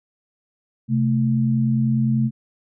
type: tone pair together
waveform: sine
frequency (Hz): 130.81 / 220.8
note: C3 / A3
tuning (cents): 0 / +6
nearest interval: major sixth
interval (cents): 906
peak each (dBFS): -19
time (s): 0.88-2.31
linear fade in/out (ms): 50
effects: none